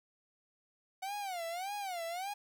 45% pulse tone with vibrato, 740 Hz, F#5, in tune, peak -37 dBFS, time 1.02-2.34 s, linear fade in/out 10 ms, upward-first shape sine, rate 1.7 Hz, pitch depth 190 cents each way, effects 11-bit

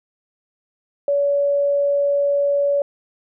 sine tone, 568 Hz, C#5, 42 cents sharp, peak -15 dBFS, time 1.08-2.82 s, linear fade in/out 2 ms, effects none

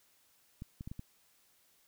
clicks, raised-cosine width 5 ms, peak -30 dBFS, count 5, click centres 0.621 / 0.809 / 0.875 / 0.915 / 0.994 s, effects white hiss -69 dBFS RMS until 1.87 s

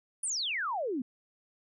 sine exponential sweep, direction down, 10000 to 233.1 Hz, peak -30 dBFS, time 0.23-1.02 s, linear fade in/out 5 ms, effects none

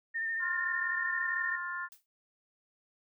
sine tone with vibrato, 1814 Hz, A#6, 48 cents flat, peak -31 dBFS, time 0.14-1.57 s, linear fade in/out 20 ms, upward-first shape sine, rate 13 Hz, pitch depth 27 cents each way
harmonic tone, 352.5 Hz, F4, 16 cents sharp, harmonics 3 / 4 / 5, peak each -40 / -39 / -38 dBFS, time 0.39-1.89 s, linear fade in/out 50 ms
blue noise with exponential decay, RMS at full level -49 dBFS, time 1.92-2.06 s, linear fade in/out 0 ms, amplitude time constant 30 ms
effects none

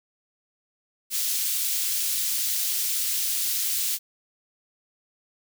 white high-pass noise, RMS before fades -26 dBFS, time 1.1-3.99 s, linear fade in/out 50 ms, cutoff 3400 Hz, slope 12 dB/octave, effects none

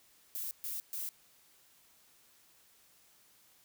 violet noise bursts, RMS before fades -39 dBFS, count 3, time 0.35-1.09 s, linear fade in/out 0 ms, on 160 ms, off 130 ms, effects white hiss -65 dBFS RMS until 3.64 s

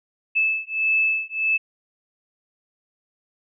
sine beating tone pair, 2617 / 2618.6 Hz, E7 / E7, -13 / -12 cents, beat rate 1.6 Hz, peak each -22 dBFS, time 0.35-1.58 s, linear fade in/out 20 ms, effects none

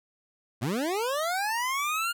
25% pulse linear sweep, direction up, 100.8 to 1422 Hz, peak -23 dBFS, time 0.61-2.13 s, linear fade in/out 20 ms, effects none

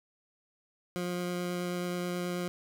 20% pulse tone with vibrato, 177.5 Hz, F3, 28 cents sharp, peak -27 dBFS, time 0.96-2.48 s, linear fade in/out 0 ms, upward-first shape sine, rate 9.3 Hz, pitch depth 8 cents each way, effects none

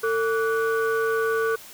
sine tone cluster, 449.7 / 1150 / 1478 Hz, A4 / D6 / F#6, +38 / -37 / -2 cents, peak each -21 / -28 / -26 dBFS, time 0.03-1.56 s, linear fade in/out 10 ms, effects tanh soft clip ceiling -15 dBFS + white hiss -44 dBFS RMS until 1.73 s

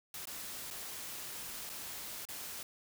white noise with dropouts, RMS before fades -44 dBFS, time 0.14-2.63 s, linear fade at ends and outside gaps 2 ms, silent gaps 0.255-0.271 / 0.704-0.709 / 1.694-1.698 / 2.253-2.287 s, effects none

